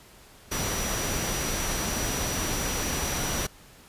sine tone in noise, 5850 Hz, F#8, 21 cents flat, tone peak -35 dBFS, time 0.51-3.47 s, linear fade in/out 10 ms, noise pink, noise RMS -29 dBFS, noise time 0.51-3.47 s, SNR -9 dB, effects pink hiss -52 dBFS RMS until 3.88 s + resampled to 32000 Hz

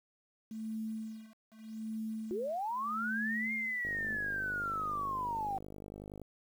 sine tone with tremolo, 220 Hz, A3, in tune, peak -35 dBFS, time 0.51-4.16 s, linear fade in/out 2 ms, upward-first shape sine, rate 0.82 Hz, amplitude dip 100%
sine linear two-way sweep, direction up then down, 338.1 to 2139 to 761 Hz, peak -33 dBFS, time 2.31-5.58 s, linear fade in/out 0 ms, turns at 3.53 s
click train, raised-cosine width 2 ms, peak -33 dBFS, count 121, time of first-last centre 3.85-6.217 s, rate 50.7 Hz
effects 10-bit

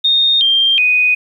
sine tone with pitch steps, 3683 / 3179 / 2490 Hz, A#7 / G7 / D#7, -22 / +24 / +1 cents, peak -9 dBFS, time 0.04-1.15 s, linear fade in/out 10 ms, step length 370 ms, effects 8-bit

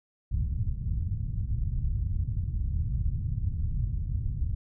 white low-pass noise, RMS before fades -29 dBFS, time 0.31-4.55 s, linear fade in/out 10 ms, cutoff 110 Hz, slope 24 dB/octave, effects none

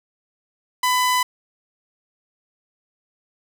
sawtooth tone, 1001 Hz, B5, 23 cents sharp, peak -13 dBFS, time 0.83-1.23 s, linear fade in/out 5 ms, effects none

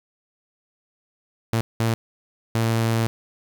sawtooth tone bursts at uneven times, 113.8 Hz, A#2, 41 cents flat, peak -15 dBFS, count 3, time 1.53-1.61 / 1.8-1.94 / 2.55-3.07 s, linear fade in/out 0 ms, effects 8-bit

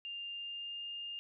sine tone with pitch glide, 2800 to 2816 Hz, F7 to F7, +4 to +14 cents, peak -40 dBFS, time 0.05-1.19 s, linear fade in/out 0 ms, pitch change +10 cents, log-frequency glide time 0.32-0.89 s, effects none

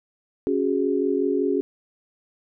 sine chord, C# suspended fourth, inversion none, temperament equal, 277.2 / 370 / 415.3 Hz, C#4 / F#4 / G#4, 0 / 0 / 0 cents, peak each -24 dBFS, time 0.47-1.61 s, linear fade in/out 0 ms, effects none

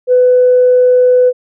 sine tone, 500 Hz, B4, 21 cents sharp, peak -4 dBFS, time 0.07-1.33 s, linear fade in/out 50 ms, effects tanh soft clip ceiling 0 dBFS

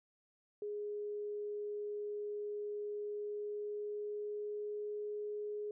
sine tone with pitch glide, 415.3 to 417.9 Hz, G#4 to G#4, 0 to +11 cents, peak -38 dBFS, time 0.62-5.71 s, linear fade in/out 2 ms, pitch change +11 cents, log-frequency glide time 2.97-4.92 s, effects none

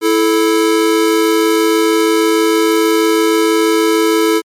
square tone pair together, 329.6 / 435.9 Hz, E4 / A4, 0 / -16 cents, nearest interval perfect fourth, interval 484 cents, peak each -13 dBFS, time 0.01-4.42 s, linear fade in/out 50 ms, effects MP3 64 kbps

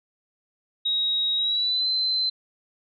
sine tone with pitch glide, 3800 to 4073 Hz, A#7 to C8, +33 to -47 cents, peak -21 dBFS, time 0.85-2.3 s, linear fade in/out 10 ms, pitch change +120 cents, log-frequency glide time 1.36-1.87 s, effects none

